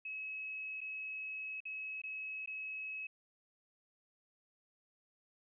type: tone with dropouts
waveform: sine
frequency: 2569 Hz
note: E7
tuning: 45 cents flat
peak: -40 dBFS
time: 0.05-3.07 s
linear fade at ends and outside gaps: 5 ms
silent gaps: 0.807-0.813 / 1.604-1.653 / 2.018-2.036 / 2.46-2.474 s
effects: none